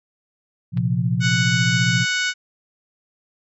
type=chord; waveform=sine; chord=Bb suspended second; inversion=none; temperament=just; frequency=116.54 / 131.11 / 174.81 Hz; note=Bb2 / C3 / F3; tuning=0 / +4 / +2 cents; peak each=-22 dBFS; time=0.72-2.06 s; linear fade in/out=50 ms
type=clicks; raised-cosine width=0.3 ms; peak=-24 / -29 dBFS; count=2; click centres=0.773 / 0.779 s
type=harmonic tone; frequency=740 Hz; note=F#5; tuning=in tune; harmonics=2 / 3 / 4 / 5 / 6 / 7 / 8 / 9 / 10; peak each=-22 / -26 / -28 / -30 / -32 / -33 / -34 / -35 / -36 dBFS; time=1.2-2.34 s; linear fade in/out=50 ms
effects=none